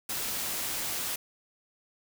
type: noise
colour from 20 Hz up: white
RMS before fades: -33 dBFS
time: 0.09-1.16 s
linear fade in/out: 5 ms
effects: none

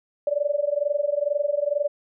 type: tone with amplitude modulation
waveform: sine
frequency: 581 Hz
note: D5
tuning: 19 cents flat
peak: -17 dBFS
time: 0.27-1.88 s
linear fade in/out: 2 ms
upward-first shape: sine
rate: 22.2 Hz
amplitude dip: 90%
effects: none

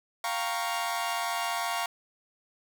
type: chord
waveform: sawtooth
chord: G half-diminished seventh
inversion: third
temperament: equal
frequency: 698.5 / 784 / 932.3 / 1108.7 Hz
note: F5 / G5 / Bb5 / Db6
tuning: 0 / 0 / 0 / 0 cents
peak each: -29 / -35 / -30 / -31 dBFS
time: 0.24-1.86 s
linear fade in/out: 2 ms
effects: none

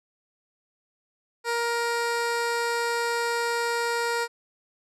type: tone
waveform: 15% pulse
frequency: 469.8 Hz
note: A#4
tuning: 13 cents sharp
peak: -18 dBFS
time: 1.44-4.28 s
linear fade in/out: 50 ms
effects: low-pass 11000 Hz 12 dB/octave

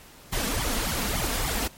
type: noise with flanger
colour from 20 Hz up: pink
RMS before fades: -27 dBFS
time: 0.32-1.68 s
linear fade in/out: 10 ms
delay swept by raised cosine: 0.9 to 4.5 ms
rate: 3.5 Hz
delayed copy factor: +0.95
effects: pink hiss -49 dBFS RMS until 1.77 s + MP3 64 kbps

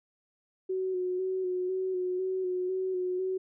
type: tone with vibrato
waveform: sine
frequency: 370 Hz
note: F#4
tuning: in tune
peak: -28 dBFS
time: 0.69-3.38 s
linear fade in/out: 10 ms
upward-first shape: square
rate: 2 Hz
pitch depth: 25 cents each way
effects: none

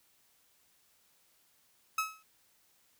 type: tone with exponential decay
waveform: 30% pulse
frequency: 1288 Hz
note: E6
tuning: 41 cents flat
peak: -24 dBFS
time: 1.98-2.23 s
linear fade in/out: 5 ms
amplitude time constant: 54 ms
effects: white hiss -69 dBFS RMS until 2.99 s

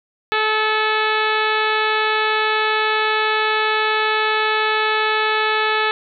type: harmonic tone with a mistuned harmonic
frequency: 432.6 Hz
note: A4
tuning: 29 cents flat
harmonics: 1 / 2 / 3 / 4 / 5 / 6 / 7 / 8 / 9 / 10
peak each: -23 / -23 / -22 / -22 / -27 / -26 / -32 / -29 / -31 / -37 dBFS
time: 0.32-5.91 s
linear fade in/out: 0 ms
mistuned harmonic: 5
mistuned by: +30 cents
effects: none

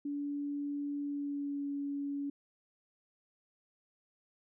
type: tone with pitch glide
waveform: sine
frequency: 287.1 to 283 Hz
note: D4 to C#4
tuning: -39 to +36 cents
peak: -34 dBFS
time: 0.05-2.3 s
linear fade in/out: 5 ms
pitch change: -25 cents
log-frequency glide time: 1.01-1.69 s
effects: none

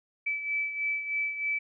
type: beating tone pair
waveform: sine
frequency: 2307 / 2310.2 Hz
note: D7 / D7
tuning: -31 / -29 cents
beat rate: 3.2 Hz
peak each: -29 / -36 dBFS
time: 0.26-1.59 s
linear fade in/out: 10 ms
effects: none

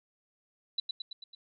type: tone with echo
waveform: sine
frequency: 3964 Hz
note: B7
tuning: 6 cents sharp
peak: -27 dBFS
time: 0.78-0.8 s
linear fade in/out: 5 ms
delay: 110 ms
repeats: 5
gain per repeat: -4 dB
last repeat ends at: 1.35 s
effects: none

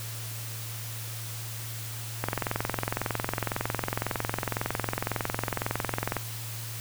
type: click train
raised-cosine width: 0.5 ms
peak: -12 dBFS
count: 87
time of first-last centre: 2.24-6.167 s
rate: 21.9 Hz
effects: added 113 Hz sine -37 dBFS peak until 6.8 s + white hiss -40 dBFS RMS until 6.8 s

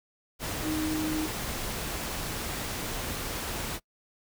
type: tone in noise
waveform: sine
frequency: 311.1 Hz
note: D#4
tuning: in tune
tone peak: -28 dBFS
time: 0.62-1.29 s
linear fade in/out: 50 ms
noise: pink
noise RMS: -34 dBFS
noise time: 0.39-3.8 s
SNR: +3 dB
effects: noise-tail reverb RT60 0.1 s tail -25 dB re dry

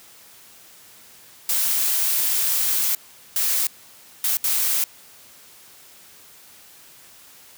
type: noise bursts at uneven times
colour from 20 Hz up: blue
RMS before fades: -21 dBFS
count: 4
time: 1.49-2.95 / 3.36-3.67 / 4.24-4.37 / 4.44-4.84 s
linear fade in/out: 2 ms
effects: white hiss -48 dBFS RMS until 7.57 s + high-pass 60 Hz 12 dB/octave

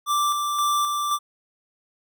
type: tone with tremolo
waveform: square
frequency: 1174.7 Hz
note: D6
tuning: in tune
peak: -20 dBFS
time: 0.06-1.19 s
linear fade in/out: 50 ms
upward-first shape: square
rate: 1.9 Hz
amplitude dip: 35%
effects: none

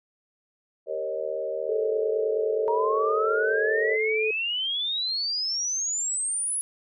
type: chord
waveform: sine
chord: Eb dominant seventh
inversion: first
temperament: equal with one note detuned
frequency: 392 / 466.2 / 545.5 / 622.3 Hz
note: G4 / Bb4 / Db5 / Eb5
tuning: 0 / 0 / -28 / 0 cents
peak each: -36 / -33 / -31 / -32 dBFS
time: 0.86-3.98 s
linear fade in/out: 50 ms
type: tone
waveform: sine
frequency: 436.6 Hz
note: A4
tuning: 13 cents flat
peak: -24 dBFS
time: 1.69-4.31 s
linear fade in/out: 5 ms
type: exponential sweep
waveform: sine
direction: up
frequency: 928 to 10548 Hz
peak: -25 dBFS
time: 2.68-6.61 s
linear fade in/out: 0 ms
effects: none

